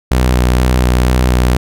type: tone with vibrato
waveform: sawtooth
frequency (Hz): 62.2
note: B1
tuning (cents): +13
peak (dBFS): -5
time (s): 0.11-1.57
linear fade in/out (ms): 5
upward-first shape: square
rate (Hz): 2.1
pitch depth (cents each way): 17
effects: none